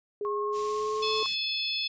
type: tone with pitch glide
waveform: sine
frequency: 413 to 434.5 Hz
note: G#4 to A4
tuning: -10 to -22 cents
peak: -29 dBFS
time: 0.21-1.23 s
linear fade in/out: 2 ms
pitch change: +88 cents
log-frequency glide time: 0.39-1.11 s
type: tone with vibrato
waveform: sine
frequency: 1082 Hz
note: C#6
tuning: 42 cents flat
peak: -31 dBFS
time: 0.25-1.26 s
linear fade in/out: 0 ms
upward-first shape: sine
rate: 18 Hz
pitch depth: 14 cents each way
type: band-stop noise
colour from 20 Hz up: white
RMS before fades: -42 dBFS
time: 0.52-1.37 s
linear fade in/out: 50 ms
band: 390 to 2200 Hz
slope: 24 dB/octave
type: harmonic tone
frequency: 862 Hz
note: A5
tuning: 36 cents flat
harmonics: 3 / 4 / 5 / 6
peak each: -35 / -31 / -35 / -35 dBFS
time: 1.02-1.88 s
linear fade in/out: 10 ms
effects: resampled to 16000 Hz